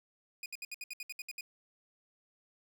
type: tone bursts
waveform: sawtooth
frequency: 2467 Hz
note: D#7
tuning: 15 cents flat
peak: -36 dBFS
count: 11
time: 0.43-1.409 s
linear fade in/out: 2 ms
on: 29 ms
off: 66 ms
effects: 12-bit